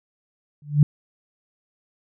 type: tone with exponential growth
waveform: sine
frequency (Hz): 146.83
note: D3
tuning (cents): 0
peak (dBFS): -7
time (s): 0.62-0.83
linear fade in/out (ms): 2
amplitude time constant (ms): 44
effects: none